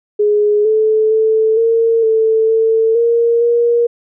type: tone with pitch steps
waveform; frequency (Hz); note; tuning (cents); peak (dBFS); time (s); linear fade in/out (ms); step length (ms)
sine; 417.3 / 435 / 439.7 / 456.6 / 443.1 / 447.1 / 466.8 / 472.5; G#4 / A4 / A4 / A#4 / A4 / A4 / A#4 / A#4; +8 / -20 / -1 / -36 / +12 / +28 / +2 / +23; -9; 0.19-3.87; 10; 460
effects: none